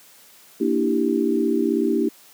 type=chord; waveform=sine; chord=E half-diminished seventh; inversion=second; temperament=equal; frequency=233.1 / 293.7 / 329.6 / 392 Hz; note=Bb3 / D4 / E4 / G4; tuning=0 / 0 / 0 / 0 cents; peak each=-23 dBFS; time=0.6-2.09 s; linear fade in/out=10 ms; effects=white hiss -50 dBFS RMS until 2.33 s + high-pass 150 Hz 12 dB/octave